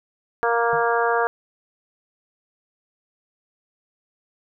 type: harmonic tone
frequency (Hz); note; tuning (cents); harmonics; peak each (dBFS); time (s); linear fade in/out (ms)
233.8; A#3; +5; 2 / 3 / 4 / 5 / 6 / 7; -22 / -24 / -25 / -26 / -27 / -27; 0.43-1.27; 0
type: tone with exponential decay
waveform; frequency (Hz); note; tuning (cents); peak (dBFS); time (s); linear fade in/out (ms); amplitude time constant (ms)
sine; 153.3; D#3; -25; -29; 0.73-0.88; 0; 32
effects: none